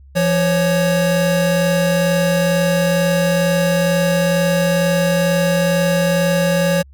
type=tone pair together; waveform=square; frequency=170.74 / 554.4 Hz; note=F3 / C#5; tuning=-39 / 0 cents; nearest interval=octave + minor sixth; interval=2039 cents; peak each=-17 dBFS; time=0.15-6.83 s; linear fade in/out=20 ms; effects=added 68 Hz sine -40 dBFS peak until 6.93 s